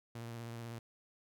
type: tone with vibrato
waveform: sawtooth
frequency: 116.54 Hz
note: A#2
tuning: in tune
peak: -39 dBFS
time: 0.15-0.79 s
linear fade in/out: 5 ms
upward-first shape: square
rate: 16 Hz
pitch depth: 23 cents each way
effects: none